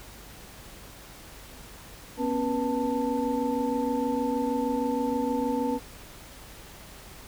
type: tone cluster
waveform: sine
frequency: 245.1 / 271.5 / 485.3 / 886 Hz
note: B3 / C#4 / B4 / A5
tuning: -13 / -36 / -30 / +12 cents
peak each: -30 / -29 / -30 / -32 dBFS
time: 2.17-5.8 s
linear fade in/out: 50 ms
effects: added 50 Hz sine -52 dBFS peak until 7.27 s + pink hiss -47 dBFS RMS until 7.27 s